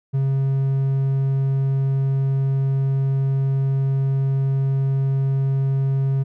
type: tone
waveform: triangle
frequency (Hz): 135.6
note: C#3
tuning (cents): -38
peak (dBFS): -15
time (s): 0.13-6.24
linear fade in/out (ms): 20
effects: none